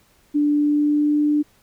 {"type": "tone with pitch glide", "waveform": "sine", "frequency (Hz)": [293.7, 296.8], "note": ["D4", "D4"], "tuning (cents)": [0, 18], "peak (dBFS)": -15, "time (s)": [0.34, 1.43], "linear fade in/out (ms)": 20, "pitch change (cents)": 18, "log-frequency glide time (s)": [0.51, 1.19], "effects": ["pink hiss -58 dBFS RMS until 1.62 s"]}